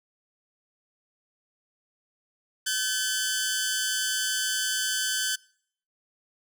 10% pulse tone pair together, 1531 / 1716.1 Hz, G6 / A6, -41 / -44 cents, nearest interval major second, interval 197 cents, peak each -18 / -23 dBFS, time 2.66-5.36 s, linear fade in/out 10 ms, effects noise-tail reverb RT60 0.6 s tail -24 dB re dry

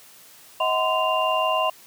sine tone cluster, 635 / 741 / 1030 / 2791 Hz, D#5 / F#5 / C6 / F7, +35 / +2 / -28 / -2 cents, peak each -24 / -27 / -23 / -27 dBFS, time 0.6-1.7 s, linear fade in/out 5 ms, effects white hiss -49 dBFS RMS until 1.86 s + high-pass 100 Hz 12 dB/octave

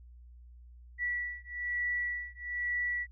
sine beating tone pair, 1950 / 1951.1 Hz, B6 / B6, -23 / -22 cents, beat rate 1.1 Hz, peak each -35 / -35 dBFS, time 0.98-3.07 s, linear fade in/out 50 ms, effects added 60 Hz sine -50 dBFS peak until 3.11 s

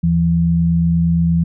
sine tone pair together, 79.19 / 167.8 Hz, D#2 / E3, +31 / +31 cents, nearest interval octave + minor second, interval 1300 cents, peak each -20 / -12 dBFS, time 0.03-1.44 s, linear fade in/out 10 ms, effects none

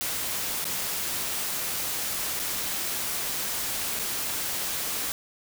white noise with dropouts, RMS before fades -30 dBFS, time 0.01-5.12 s, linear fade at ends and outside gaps 0 ms, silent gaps 0.643-0.653 / 2.393-2.398 / 3.991-3.995 s, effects none

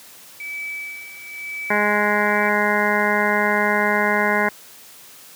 sine tone with tremolo, 2300 Hz, D7, 37 cents flat, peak -26 dBFS, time 0.4-2.49 s, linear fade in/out 2 ms, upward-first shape sine, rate 1 Hz, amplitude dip 70%
harmonic tone, 208 Hz, G#3, 3 cents sharp, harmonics 1 / 2 / 3 / 4 / 5 / 7 / 8 / 9 / 10, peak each -25 / -25 / -25 / -25 / -25 / -25 / -25 / -25 / -25 dBFS, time 1.7-4.49 s, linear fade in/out 5 ms
effects white hiss -44 dBFS RMS until 5.35 s + high-pass 100 Hz 12 dB/octave

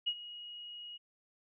sine tone with ADSR envelope, 2892 Hz, F#7, 40 cents flat, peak -28 dBFS, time 0.06-0.98 s, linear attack 18 ms, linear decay 58 ms, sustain -16 dB, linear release 22 ms, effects none

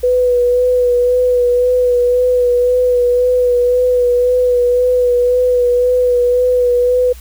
sine tone with vibrato, 493.9 Hz, B4, in tune, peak -9 dBFS, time 0.03-7.13 s, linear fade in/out 10 ms, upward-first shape sine, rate 1.9 Hz, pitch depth 22 cents each way, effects added 60 Hz sine -32 dBFS peak until 7.2 s + white hiss -42 dBFS RMS until 7.2 s

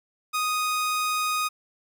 sawtooth tone, 1244.5 Hz, D#6, in tune, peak -20 dBFS, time 0.33-1.49 s, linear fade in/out 20 ms, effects none

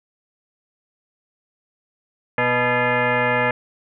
sine tone with frequency modulation, 614 Hz, D#5, 23 cents flat, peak -16 dBFS, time 2.38-3.51 s, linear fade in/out 2 ms, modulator 369 Hz, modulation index 4.5, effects none

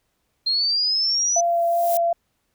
sine linear sweep, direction up, 4167 to 6040 Hz, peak -18 dBFS, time 0.46-1.41 s, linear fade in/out 10 ms
sine tone with vibrato, 684 Hz, F5, 36 cents flat, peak -17 dBFS, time 1.36-2.13 s, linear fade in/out 5 ms, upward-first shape sine, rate 2.6 Hz, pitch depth 9 cents each way
violet noise with exponential growth, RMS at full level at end -26 dBFS, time 1.37-1.97 s, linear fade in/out 0 ms, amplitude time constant 130 ms
effects pink hiss -71 dBFS RMS until 2.54 s

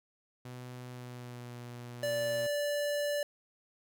sawtooth tone with pitch glide, 124.7 to 121.15 Hz, B2 to B2, +17 to -33 cents, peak -39 dBFS, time 0.45-2.47 s, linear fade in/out 5 ms, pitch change -50 cents, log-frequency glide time 0.87-1.56 s
square tone, 583 Hz, D5, 13 cents flat, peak -31 dBFS, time 2.03-3.23 s, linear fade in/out 2 ms
effects none

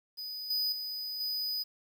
square tone with level steps, 4978 Hz, D#8, in tune, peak -38 / -29 / -36 / -32 dBFS, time 0.17-1.64 s, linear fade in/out 20 ms, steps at 0.5 / 0.72 / 1.2 s, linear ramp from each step 5 ms, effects 10-bit

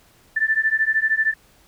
sine beating tone pair, 1760 / 1773 Hz, A6 / A6, 0 / +13 cents, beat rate 13 Hz, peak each -20 / -20 dBFS, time 0.36-1.34 s, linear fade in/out 10 ms, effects pink hiss -55 dBFS RMS until 1.67 s

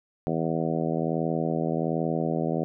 harmonic tone, 81.3 Hz, E2, 23 cents flat, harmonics 2 / 3 / 4 / 5 / 6 / 7 / 8 / 9, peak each -29 / -31 / -32 / -33 / -34 / -34 / -35 / -36 dBFS, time 0.27-2.64 s, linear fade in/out 0 ms, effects none

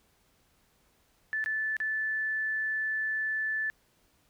sine tone with dropouts, 1749 Hz, A6, 11 cents flat, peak -28 dBFS, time 1.33-3.7 s, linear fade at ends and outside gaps 0 ms, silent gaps 1.441-1.46 / 1.767-1.802 s, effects pink hiss -68 dBFS RMS until 4.29 s

